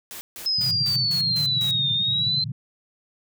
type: noise bursts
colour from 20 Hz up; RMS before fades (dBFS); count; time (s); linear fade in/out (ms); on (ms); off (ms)
white; -37; 7; 0.11-1.71; 0; 100; 150
type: exponential two-way sweep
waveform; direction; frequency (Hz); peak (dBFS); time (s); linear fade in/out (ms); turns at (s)
sine; down then up; 5170 to 3605 to 4120; -20; 0.46-2.44; 2; 1.91
type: band-pass noise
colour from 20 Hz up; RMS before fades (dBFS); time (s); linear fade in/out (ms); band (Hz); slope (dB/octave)
white; -32; 0.58-2.52; 5; 110 to 160; 48
effects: none